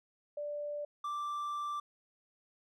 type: tone pair in turn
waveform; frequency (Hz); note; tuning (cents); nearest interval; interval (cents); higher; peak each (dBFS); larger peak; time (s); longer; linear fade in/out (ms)
sine / triangle; 587.3 / 1174.6; D5 / D6; 0 / 0; octave; 1200; second; -36 / -33; second; 0.37-0.85 / 1.04-1.8; second; 5
effects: none